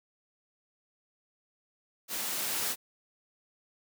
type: noise with level ramp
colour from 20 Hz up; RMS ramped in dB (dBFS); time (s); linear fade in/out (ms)
white; -35 to -31; 2.08-2.76; 50
effects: high-pass 150 Hz 12 dB/octave